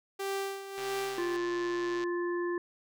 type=tone with tremolo; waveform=sawtooth; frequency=392 Hz; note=G4; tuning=in tune; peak=-27 dBFS; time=0.19-1.37 s; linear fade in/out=10 ms; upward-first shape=sine; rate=1.6 Hz; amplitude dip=70%
type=click train; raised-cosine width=0.2 ms; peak=-26 dBFS; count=157; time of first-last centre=0.78-2.038 s; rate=124 Hz
type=harmonic tone; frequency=349.2 Hz; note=F4; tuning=in tune; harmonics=1 / 3 / 5; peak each=-30 / -40 / -41 dBFS; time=1.18-2.58 s; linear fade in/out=2 ms
effects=none